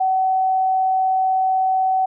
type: tone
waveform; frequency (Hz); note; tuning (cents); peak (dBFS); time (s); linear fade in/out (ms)
sine; 756; F#5; +37; -15; 0-2.06; 10
effects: none